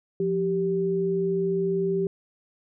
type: tone pair together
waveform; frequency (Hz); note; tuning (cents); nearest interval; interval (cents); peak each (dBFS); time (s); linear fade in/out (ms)
sine; 174.61 / 389.8; F3 / G4; 0 / -10; octave + major second; 1390; -28 / -23; 0.2-2.07; 2
effects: none